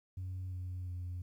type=tone with pitch steps; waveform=sine; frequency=92.5 / 90.86 / 89.25 Hz; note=F#2 / F#2 / F2; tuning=0 / -31 / +38 cents; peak=-36 dBFS; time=0.17-1.22 s; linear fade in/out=5 ms; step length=350 ms; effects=tanh soft clip ceiling -36 dBFS + 12-bit